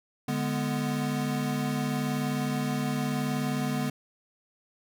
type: chord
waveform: square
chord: G# diminished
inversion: second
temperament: equal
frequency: 146.83 / 207.7 / 246.9 Hz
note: D3 / G#3 / B3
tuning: 0 / 0 / 0 cents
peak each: -32 / -34 / -31 dBFS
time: 0.28-3.9 s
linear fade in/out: 5 ms
effects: none